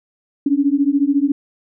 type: beating tone pair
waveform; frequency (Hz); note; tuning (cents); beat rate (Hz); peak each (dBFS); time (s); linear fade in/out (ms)
sine; 275.4 / 289.4; C#4 / D4; -11 / -25; 14; -16 / -16; 0.46-1.32; 5
effects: none